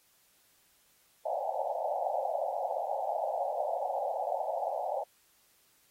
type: band-pass noise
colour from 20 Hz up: white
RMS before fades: -33 dBFS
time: 1.25-5.04 s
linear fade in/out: 10 ms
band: 530 to 840 Hz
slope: 96 dB/octave
effects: white hiss -67 dBFS RMS until 5.9 s + AAC 48 kbps